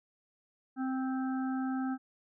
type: harmonic tone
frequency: 261.6 Hz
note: C4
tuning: in tune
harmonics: 1 / 3 / 5 / 6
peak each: -31 / -41 / -45 / -47 dBFS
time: 0.76-1.98 s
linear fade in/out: 50 ms
effects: none